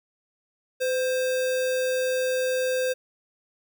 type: tone with sample-and-hold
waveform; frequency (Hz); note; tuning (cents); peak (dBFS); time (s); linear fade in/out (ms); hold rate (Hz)
sine; 511; C5; -41; -22; 0.8-2.94; 20; 2100
effects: none